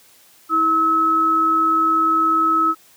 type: tone pair together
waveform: sine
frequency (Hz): 322.9 / 1291.6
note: E4 / E6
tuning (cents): -36 / -36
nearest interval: 2 octaves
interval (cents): 2400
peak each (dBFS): -23 / -14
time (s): 0.49-2.75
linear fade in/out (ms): 50
effects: white hiss -51 dBFS RMS until 2.96 s + high-pass 80 Hz 12 dB/octave